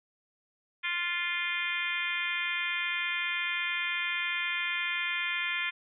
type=harmonic tone; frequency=349.2 Hz; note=F4; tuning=in tune; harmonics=3 / 4 / 5 / 6 / 7 / 8 / 9 / 10; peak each=-42 / -40 / -36 / -34 / -34 / -47 / -39 / -43 dBFS; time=0.83-5.71 s; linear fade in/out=20 ms; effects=none